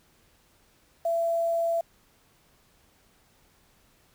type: tone with quantisation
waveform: sine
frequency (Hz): 671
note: E5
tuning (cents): +31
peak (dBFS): -23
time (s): 1.05-1.81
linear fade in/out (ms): 5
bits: 8
effects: pink hiss -63 dBFS RMS until 4.14 s

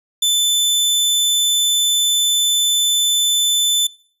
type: tone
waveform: sawtooth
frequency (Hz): 3520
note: A7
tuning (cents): 0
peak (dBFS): -10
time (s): 0.22-3.87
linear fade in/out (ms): 5
effects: noise-tail reverb RT60 0.5 s tail -23 dB re dry + resampled to 32000 Hz

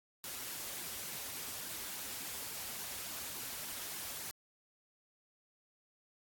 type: noise with flanger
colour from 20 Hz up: white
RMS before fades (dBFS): -43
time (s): 0.24-4.31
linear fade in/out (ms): 0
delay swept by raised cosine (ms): 1.5 to 6.7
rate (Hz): 3.5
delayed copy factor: -0.65
effects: AAC 64 kbps

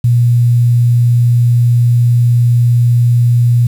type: tone with quantisation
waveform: sine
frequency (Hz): 120.1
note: B2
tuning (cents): -48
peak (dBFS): -6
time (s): 0.04-3.67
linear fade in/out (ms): 5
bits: 6
effects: none

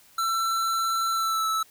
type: tone with pitch glide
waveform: square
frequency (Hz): 1341 to 1310.4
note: E6 to E6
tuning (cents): +29 to -11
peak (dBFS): -24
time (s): 0.18-1.63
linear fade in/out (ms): 5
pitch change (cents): -40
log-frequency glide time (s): 1.12-1.47
effects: white hiss -56 dBFS RMS until 1.7 s

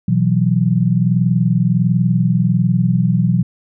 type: chord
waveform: sine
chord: B suspended fourth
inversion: none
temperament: equal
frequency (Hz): 123.47 / 164.81 / 185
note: B2 / E3 / F#3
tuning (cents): 0 / 0 / 0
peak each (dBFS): -16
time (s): 0.08-3.43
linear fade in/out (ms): 5
effects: none

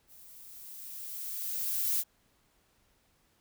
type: noise with level ramp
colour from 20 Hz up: violet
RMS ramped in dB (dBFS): -55 to -28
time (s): 0.07-2.04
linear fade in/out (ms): 50
effects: pink hiss -70 dBFS RMS until 3.4 s

